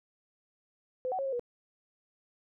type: tone with pitch steps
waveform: sine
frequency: 510 / 750 / 545 / 537 / 483.8 Hz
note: C5 / F#5 / C#5 / C5 / B4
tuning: -44 / +23 / -29 / +45 / -36 cents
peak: -30 dBFS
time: 1.05-1.395 s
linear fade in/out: 0 ms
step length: 69 ms
effects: none